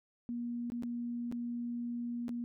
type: tone with dropouts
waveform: sine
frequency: 238.6 Hz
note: A#3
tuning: 41 cents sharp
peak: -35 dBFS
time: 0.29-2.44 s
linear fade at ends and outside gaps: 0 ms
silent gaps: 0.701-0.72 / 0.824-0.834 / 1.315-1.324 / 2.282-2.292 s
effects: none